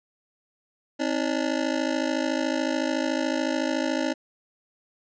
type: ring-modulated tone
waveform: 25% pulse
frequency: 290 Hz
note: D4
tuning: 22 cents flat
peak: -17 dBFS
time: 0.99-4.14 s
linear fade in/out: 20 ms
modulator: 26.9 Hz
effects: resampled to 16000 Hz